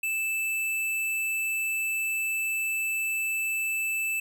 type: tone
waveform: square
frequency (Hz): 2637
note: E7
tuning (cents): 0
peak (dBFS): -27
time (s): 0.03-4.2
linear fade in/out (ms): 5
effects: none